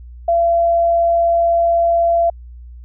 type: tone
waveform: sine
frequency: 679 Hz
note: F5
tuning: 49 cents flat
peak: -11 dBFS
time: 0.28-2.3 s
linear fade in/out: 5 ms
effects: added 60 Hz sine -33 dBFS peak until 2.84 s